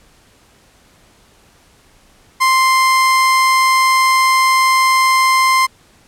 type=tone; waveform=30% pulse; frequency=1046.5 Hz; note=C6; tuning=in tune; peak=-7 dBFS; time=2.4-5.67 s; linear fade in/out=20 ms; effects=pink hiss -50 dBFS RMS until 6.07 s + low-pass 11000 Hz 12 dB/octave